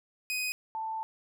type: tone pair in turn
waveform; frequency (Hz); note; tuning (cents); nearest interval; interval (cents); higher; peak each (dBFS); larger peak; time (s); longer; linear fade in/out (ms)
sawtooth / sine; 2502 / 884.6; D#7 / A5; +9 / +9; octave + tritone; 1800; first; -27 / -32; first; 0.3-0.52 / 0.75-1.03; second; 0
effects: none